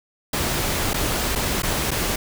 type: noise with dropouts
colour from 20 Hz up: pink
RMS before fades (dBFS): -23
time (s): 0.33-2.16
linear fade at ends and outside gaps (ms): 5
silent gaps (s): 0.934-0.941 / 1.353-1.357 / 1.622-1.632 / 1.908-1.914
effects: none